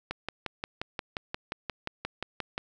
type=click train; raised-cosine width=0.3 ms; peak=-16 dBFS; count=15; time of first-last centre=0.11-2.579 s; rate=5.67 Hz; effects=none